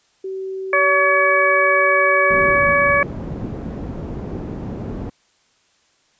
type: tone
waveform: sine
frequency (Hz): 381.7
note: G4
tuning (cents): -46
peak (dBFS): -24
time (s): 0.24-2.56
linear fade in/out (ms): 5
type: harmonic tone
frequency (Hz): 567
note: C#5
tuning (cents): +39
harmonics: 1 / 2 / 3 / 4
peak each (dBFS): -18 / -18 / -18 / -18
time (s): 0.73-3.03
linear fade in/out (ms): 2
type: low-pass noise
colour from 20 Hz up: white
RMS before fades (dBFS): -28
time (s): 2.3-5.1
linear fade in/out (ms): 5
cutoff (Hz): 280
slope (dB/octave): 12
effects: white hiss -60 dBFS RMS until 6.19 s + resampled to 16000 Hz